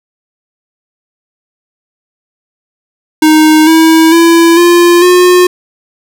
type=tone with pitch steps; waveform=square; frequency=311.1 / 322.6 / 334.6 / 347 / 359.8 Hz; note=D#4 / E4 / E4 / F4 / F#4; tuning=0 / -37 / +26 / -11 / -48 cents; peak=-3 dBFS; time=3.22-5.47 s; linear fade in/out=5 ms; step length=450 ms; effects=none